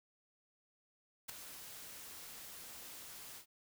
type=noise with ADSR envelope; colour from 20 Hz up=white; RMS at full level=-41 dBFS; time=1.28-3.46 s; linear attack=16 ms; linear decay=4 ms; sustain=-10 dB; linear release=91 ms; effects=none